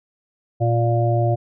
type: harmonic tone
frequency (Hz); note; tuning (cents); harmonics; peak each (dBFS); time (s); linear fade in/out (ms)
117.1; A#2; +8; 1 / 3 / 5 / 6; -17 / -25 / -24 / -24; 0.6-1.36; 20
effects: none